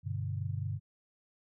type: chord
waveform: sine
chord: G major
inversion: none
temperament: equal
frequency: 98 / 123.47 / 146.83 Hz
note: G2 / B2 / D3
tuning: 0 / 0 / 0 cents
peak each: -35 / -38 / -39 dBFS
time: 0.03-0.8 s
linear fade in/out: 50 ms
effects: none